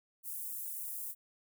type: high-pass noise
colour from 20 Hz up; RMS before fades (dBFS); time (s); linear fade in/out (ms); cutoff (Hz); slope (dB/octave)
white; -41; 0.23-1.15; 50; 9400; 24
effects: none